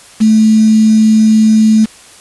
sine tone with quantisation, 218.3 Hz, A3, 13 cents flat, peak -4 dBFS, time 0.2-1.86 s, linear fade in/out 20 ms, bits 4, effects white hiss -38 dBFS RMS until 2.2 s + resampled to 24000 Hz

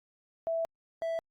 sine / triangle tone pair in turn, 659.3 / 659.3 Hz, E5 / E5, 0 / 0 cents, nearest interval unison, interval 0 cents, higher neither, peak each -28 dBFS, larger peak neither, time 0.47-0.65 / 1.02-1.19 s, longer first, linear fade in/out 0 ms, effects Opus 48 kbps

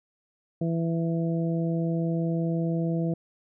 harmonic tone, 165.9 Hz, E3, 11 cents sharp, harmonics 1 / 2 / 3 / 4, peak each -25 / -31 / -35 / -37 dBFS, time 0.61-3.14 s, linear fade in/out 5 ms, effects none

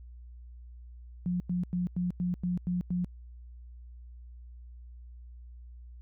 sine tone bursts, 178.3 Hz, F3, 36 cents sharp, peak -27 dBFS, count 8, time 1.26-3.045 s, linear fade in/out 0 ms, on 140 ms, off 95 ms, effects added 60 Hz sine -45 dBFS peak until 6.01 s

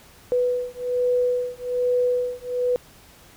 sine beating tone pair, 493.9 / 495.1 Hz, B4 / B4, 0 / +4 cents, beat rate 1.2 Hz, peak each -23 dBFS, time 0.32-2.76 s, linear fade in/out 0 ms, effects pink hiss -50 dBFS RMS until 3.36 s

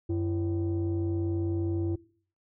sine tone pair together, 93.36 / 335.2 Hz, F#2 / E4, +16 / +29 cents, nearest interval octave + minor seventh, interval 2213 cents, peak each -27 dBFS, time 0.09-1.96 s, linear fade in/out 10 ms, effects noise-tail reverb RT60 0.5 s tail -21 dB re dry + tanh soft clip ceiling -23 dBFS

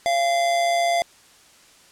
square tone with amplitude modulation, 688 Hz, F5, 26 cents flat, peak -17 dBFS, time 0.06-1.02 s, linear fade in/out 0 ms, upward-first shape sine, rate 135 Hz, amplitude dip 40%, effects white hiss -52 dBFS RMS until 1.91 s + low-pass 9000 Hz 12 dB/octave

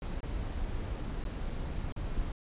brown noise with dropouts, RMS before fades -35 dBFS, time 0.02-2.32 s, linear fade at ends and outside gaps 1 ms, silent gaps 0.206-0.231 / 1.239-1.251 / 1.499-1.502 / 1.923-1.963 s, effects resampled to 8000 Hz

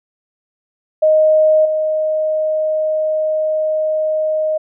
sine tone with level steps, 622.3 Hz, D#5, in tune, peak -8 / -14 dBFS, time 1.02-4.58 s, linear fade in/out 10 ms, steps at 1.65 s, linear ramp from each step 5 ms, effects none

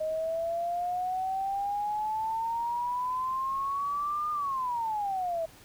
sine exponential two-way sweep, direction up then down, 622.3 to 1217 to 643 Hz, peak -28 dBFS, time 0-5.46 s, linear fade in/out 10 ms, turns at 4.31 s, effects pink hiss -54 dBFS RMS until 5.64 s

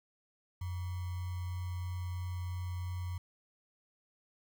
sine tone with sample-and-hold, 89.7 Hz, F2, 47 cents sharp, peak -35 dBFS, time 0.61-3.18 s, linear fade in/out 5 ms, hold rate 1050 Hz, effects none

